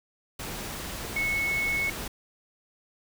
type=tone in noise; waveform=sine; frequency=2200 Hz; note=C#7; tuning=14 cents flat; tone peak=-25 dBFS; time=1.16-1.9 s; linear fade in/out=5 ms; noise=pink; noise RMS=-36 dBFS; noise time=0.39-2.08 s; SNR=+8 dB; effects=none